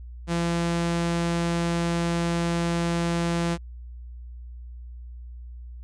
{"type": "tone", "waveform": "sawtooth", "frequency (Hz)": 170, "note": "F3", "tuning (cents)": -46, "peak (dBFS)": -19, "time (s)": [0.27, 3.58], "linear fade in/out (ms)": 50, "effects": ["added 60 Hz sine -37 dBFS peak until 5.83 s", "resampled to 22050 Hz"]}